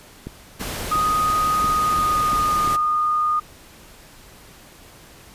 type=click train; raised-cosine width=3 ms; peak=-17 dBFS; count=8; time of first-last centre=0.27-2.675 s; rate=2.91 Hz
type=noise; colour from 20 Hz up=pink; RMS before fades=-29 dBFS; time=0.59-2.77 s; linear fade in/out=20 ms
type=tone with pitch glide; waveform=sine; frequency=1244.5 to 1225.2 Hz; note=D#6 to D#6; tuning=0 to -27 cents; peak=-17 dBFS; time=0.91-3.4 s; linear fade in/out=10 ms; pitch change=-27 cents; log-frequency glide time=1.64-2.56 s
effects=pink hiss -46 dBFS RMS until 5.34 s + resampled to 32000 Hz